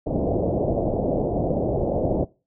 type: low-pass noise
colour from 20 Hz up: white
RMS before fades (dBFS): -23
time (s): 0.06-2.25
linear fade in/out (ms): 10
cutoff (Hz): 670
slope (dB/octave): 48
effects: noise-tail reverb RT60 0.3 s tail -21 dB re dry